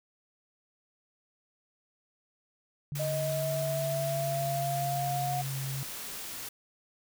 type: tone with pitch glide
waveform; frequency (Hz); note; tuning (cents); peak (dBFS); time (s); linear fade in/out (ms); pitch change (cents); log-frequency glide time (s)
sine; 144.3 to 134.64; D3 to C3; -30 to +50; -33; 2.92-5.83; 0; -120; 3.61-5.55
type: noise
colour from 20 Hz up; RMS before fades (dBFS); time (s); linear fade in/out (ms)
white; -40; 2.95-6.49; 5
type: linear sweep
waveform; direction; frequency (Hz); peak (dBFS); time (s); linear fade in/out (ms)
sine; up; 622 to 722; -30; 2.99-5.42; 10
effects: none